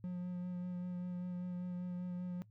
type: tone with vibrato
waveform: triangle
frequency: 179.1 Hz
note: F3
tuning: 44 cents sharp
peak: -36 dBFS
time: 0.04-2.42 s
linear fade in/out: 0 ms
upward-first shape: sine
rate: 5.1 Hz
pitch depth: 14 cents each way
effects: noise-tail reverb RT60 0.1 s tail -21 dB re dry + added 108 Hz sine -60 dBFS peak until 2.5 s